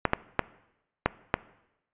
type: clicks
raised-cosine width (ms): 0.5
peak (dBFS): -6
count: 5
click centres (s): 0.053 / 0.134 / 0.393 / 1.06 / 1.341
effects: noise-tail reverb RT60 0.9 s tail -19 dB re dry + resampled to 8000 Hz